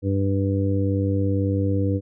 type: harmonic tone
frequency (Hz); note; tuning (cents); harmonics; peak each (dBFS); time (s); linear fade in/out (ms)
98; G2; 0; 1 / 2 / 3 / 4 / 5; -21 / -29 / -25 / -35 / -28; 0.02-2.01; 50
effects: none